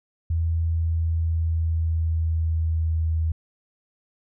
sine tone with pitch glide, 82.41 to 80.57 Hz, E2 to E2, 0 to -39 cents, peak -20 dBFS, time 0.3-3.32 s, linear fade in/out 5 ms, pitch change -39 cents, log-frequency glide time 0.52-3.08 s, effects none

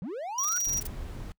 triangle linear sweep, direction up, 150 to 1480 Hz, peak -31 dBFS, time 0.02-0.58 s, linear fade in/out 0 ms
triangle tone, 5750 Hz, F8, 50 cents sharp, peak -24 dBFS, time 0.38-0.8 s, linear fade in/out 5 ms
blue noise bursts, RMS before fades -37 dBFS, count 11, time 0.43-0.872 s, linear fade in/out 5 ms, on 22 ms, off 20 ms
brown noise, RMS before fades -38 dBFS, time 0.67-1.32 s, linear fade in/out 0 ms
effects noise-tail reverb RT60 0.1 s tail -23 dB re dry

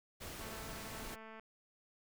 pink noise, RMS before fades -47 dBFS, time 0.2-1.16 s, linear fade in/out 20 ms
click train, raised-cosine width 0.5 ms, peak -38 dBFS, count 219, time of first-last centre 0.41-1.396 s, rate 221 Hz
effects none

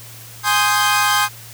sawtooth chord, Ab major seventh, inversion none, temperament equal, 830.6 / 1046.5 / 1244.5 / 1568 Hz, Ab5 / C6 / Eb6 / G6, 0 / 0 / 0 / 0 cents, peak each -16 dBFS, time 0.43-1.29 s, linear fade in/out 50 ms, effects added 115 Hz sine -40 dBFS peak until 1.53 s + white hiss -39 dBFS RMS until 1.53 s

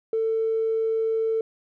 triangle tone with tanh clipping, 446.6 Hz, A4, 26 cents sharp, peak -21 dBFS, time 0.13-1.41 s, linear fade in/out 2 ms, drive 4 dB, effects none

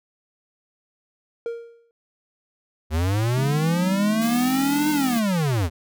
triangle tone with exponential decay, 466.2 Hz, A#4, in tune, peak -21 dBFS, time 1.46-1.91 s, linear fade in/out 1 ms, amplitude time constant 97 ms
square linear two-way sweep, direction up then down, 74.1 to 305.4 to 74.1 Hz, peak -20 dBFS, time 2.9-5.7 s, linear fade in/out 50 ms, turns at 4.91 s
triangle chord, E major seventh, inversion none, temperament equal with one note detuned, 164.81 / 207.7 / 246.9 / 312.7 Hz, E3 / G#3 / B3 / D#4, 0 / 0 / 0 / +9 cents, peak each -33 / -30 / -33 / -32 dBFS, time 3.36-5.18 s, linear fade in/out 10 ms
white noise, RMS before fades -34 dBFS, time 4.21-5.2 s, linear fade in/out 10 ms
effects none

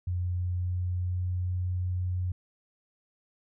sine tone with pitch glide, 89.3 to 90.6 Hz, F2 to F#2, +39 to -36 cents, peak -27 dBFS, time 0.07-2.32 s, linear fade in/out 5 ms, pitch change +25 cents, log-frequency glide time 0.19-1.66 s, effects none

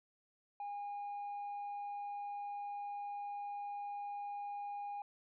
sine tone, 815 Hz, G#5, 33 cents flat, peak -38 dBFS, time 0.6-5.02 s, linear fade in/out 2 ms, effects tanh soft clip ceiling -39 dBFS

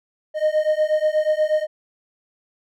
triangle beating tone pair, 612 / 620.3 Hz, D#5 / D#5, -29 / -5 cents, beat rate 8.3 Hz, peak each -18 dBFS, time 0.34-1.67 s, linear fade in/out 50 ms, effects none

